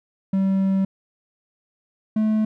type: tone pair in turn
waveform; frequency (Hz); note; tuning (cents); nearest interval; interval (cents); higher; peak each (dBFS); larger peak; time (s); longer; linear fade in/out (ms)
triangle; 192.8 / 216.4; G3 / A3; -28 / -29; major second; 199; second; -15; neither; 0.33-0.85 / 2.16-2.45; first; 5
effects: none